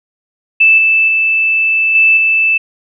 sine tone with level steps, 2637 Hz, E7, in tune, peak -4 / -7 / -9 / -5 / -8 dBFS, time 0.6-2.58 s, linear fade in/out 10 ms, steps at 0.78 / 1.08 / 1.95 / 2.17 s, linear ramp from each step 2 ms, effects none

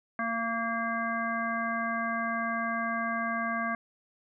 harmonic tone with a mistuned harmonic, 230.1 Hz, A#3, 22 cents flat, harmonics 1 / 3 / 5 / 7 / 9, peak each -35 / -35 / -33 / -34 / -39 dBFS, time 0.19-3.75 s, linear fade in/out 2 ms, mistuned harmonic 3, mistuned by -17 cents, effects none

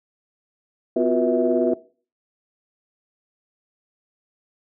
sine tone cluster, 251.6 / 348.7 / 366.8 / 483.4 / 649 Hz, B3 / F4 / F#4 / B4 / E5, +32 / -3 / -15 / -37 / -27 cents, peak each -23 dBFS, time 0.96-1.74 s, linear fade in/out 5 ms, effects noise-tail reverb RT60 0.4 s tail -19 dB re dry + tanh soft clip ceiling -6 dBFS

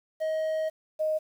triangle / sine tone pair in turn, 631 / 622.7 Hz, D#5 / D#5, +24 / +1 cents, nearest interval unison, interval 23 cents, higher first, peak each -24 dBFS, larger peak neither, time 0.2-0.7 / 0.99-1.19 s, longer first, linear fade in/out 20 ms, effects 9-bit

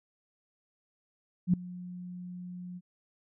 sine tone with ADSR envelope, 179.2 Hz, F3, 45 cents sharp, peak -18 dBFS, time 1.47-2.81 s, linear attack 66 ms, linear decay 3 ms, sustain -21 dB, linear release 42 ms, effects none

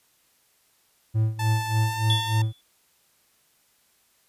triangle tone with tremolo, 110 Hz, A2, in tune, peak -16 dBFS, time 1.14-2.53 s, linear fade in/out 20 ms, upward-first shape sine, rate 3.4 Hz, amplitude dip 85%
sawtooth tone with pitch glide, 880 to 904.7 Hz, A5 to A5, 0 to +48 cents, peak -25 dBFS, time 1.39-2.42 s, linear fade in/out 5 ms, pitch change +48 cents, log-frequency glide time 1.71-2.15 s
triangle tone with exponential decay, 3445 Hz, A7, 37 cents flat, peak -19 dBFS, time 2.1-2.61 s, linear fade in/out 1 ms, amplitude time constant 110 ms
effects white hiss -64 dBFS RMS until 4.28 s + resampled to 32000 Hz

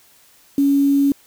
sine tone with quantisation, 280 Hz, C#4, 18 cents sharp, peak -12 dBFS, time 0.58-1.12 s, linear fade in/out 2 ms, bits 6, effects white hiss -52 dBFS RMS until 1.26 s

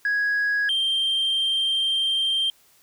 sine tone pair in turn, 1661.2 / 3163 Hz, G#6 / G7, 0 / +15 cents, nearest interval major seventh, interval 1115 cents, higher second, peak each -18 dBFS, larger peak neither, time 0.05-0.69 / 0.69-2.5 s, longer second, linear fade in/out 2 ms, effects tanh soft clip ceiling -18 dBFS + white hiss -58 dBFS RMS until 2.82 s

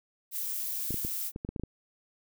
violet noise, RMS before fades -34 dBFS, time 0.31-1.32 s, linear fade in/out 50 ms
clicks, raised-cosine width 3 ms, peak -22 dBFS, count 9, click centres 0.907 / 0.943 / 1.049 / 1.361 / 1.449 / 1.49 / 1.562 / 1.597 / 1.636 s
effects none

